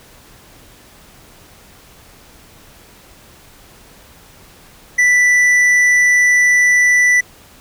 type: tone with tanh clipping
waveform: sine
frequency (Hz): 1975.5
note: B6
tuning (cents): 0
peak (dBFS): -10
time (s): 4.98-7.21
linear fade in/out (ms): 10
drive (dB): 8
effects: pink hiss -44 dBFS RMS until 7.6 s